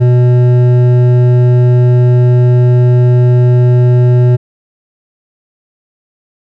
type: tone with hard clipping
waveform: triangle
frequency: 123.47 Hz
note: B2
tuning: in tune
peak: -6 dBFS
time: 0-4.37 s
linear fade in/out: 20 ms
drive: 13 dB
effects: none